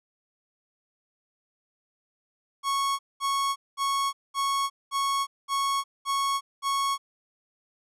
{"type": "tone bursts", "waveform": "45% pulse", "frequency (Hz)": 1104, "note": "C#6", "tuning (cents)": -7, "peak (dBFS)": -24, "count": 8, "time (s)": [2.63, 6.98], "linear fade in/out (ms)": 50, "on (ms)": 360, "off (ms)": 210, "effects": ["low-pass 12000 Hz 12 dB/octave"]}